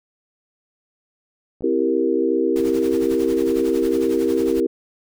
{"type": "clicks", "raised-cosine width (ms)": 2, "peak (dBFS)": -25, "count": 2, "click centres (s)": [1.608, 1.623]}
{"type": "chord", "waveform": "sine", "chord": "C dominant seventh", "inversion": "none", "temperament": "equal", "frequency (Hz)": [261.6, 329.6, 392, 466.2], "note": ["C4", "E4", "G4", "Bb4"], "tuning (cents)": [0, 0, 0, 0], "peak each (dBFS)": [-24, -21, -21, -22], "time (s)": [1.63, 4.67], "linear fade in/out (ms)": 10}
{"type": "noise with tremolo", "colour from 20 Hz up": "pink", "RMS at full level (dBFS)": -35, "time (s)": [2.56, 4.6], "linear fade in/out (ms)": 0, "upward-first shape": "sine", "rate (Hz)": 11, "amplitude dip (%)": 70}
{"effects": []}